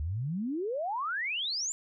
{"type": "exponential sweep", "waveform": "sine", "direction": "up", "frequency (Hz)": [69.9, 7410], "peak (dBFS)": -30, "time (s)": [0, 1.72], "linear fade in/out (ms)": 0, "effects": []}